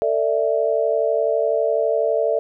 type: chord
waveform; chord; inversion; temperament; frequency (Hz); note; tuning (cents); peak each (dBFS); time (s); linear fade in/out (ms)
sine; A suspended fourth; none; equal with one note detuned; 448.2 / 587.3 / 659.3; A4 / D5 / E5; +32 / 0 / 0; -21; 0.02-2.39; 0
effects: none